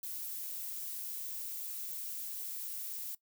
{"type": "noise", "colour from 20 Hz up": "violet", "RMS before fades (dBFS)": -41, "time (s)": [0.03, 3.15], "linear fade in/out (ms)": 5, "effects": ["noise-tail reverb RT60 0.1 s tail -19 dB re dry"]}